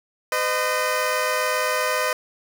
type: tone pair together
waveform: 15% pulse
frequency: 507 / 614.3 Hz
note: B4 / D#5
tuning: +45 / -22 cents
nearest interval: minor third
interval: 333 cents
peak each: -17 dBFS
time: 0.32-2.13 s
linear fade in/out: 2 ms
effects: none